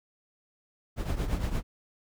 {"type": "noise with tremolo", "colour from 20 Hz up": "brown", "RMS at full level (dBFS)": -26, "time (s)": [0.96, 1.63], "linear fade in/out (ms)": 50, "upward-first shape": "triangle", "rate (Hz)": 8.7, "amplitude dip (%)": 75, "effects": []}